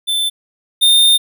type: tone pair in turn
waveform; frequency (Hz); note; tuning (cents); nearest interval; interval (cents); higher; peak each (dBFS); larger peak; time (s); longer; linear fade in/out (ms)
square; 3536 / 3631; A7 / A#7; +8 / -46; unison; 46; second; -15 / -8; second; 0.07-0.3 / 0.81-1.18; second; 20
effects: none